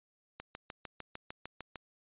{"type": "click train", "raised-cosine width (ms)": 0.3, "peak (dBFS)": -26, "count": 10, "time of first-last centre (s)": [0.4, 1.757], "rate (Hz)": 6.63, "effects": ["resampled to 8000 Hz"]}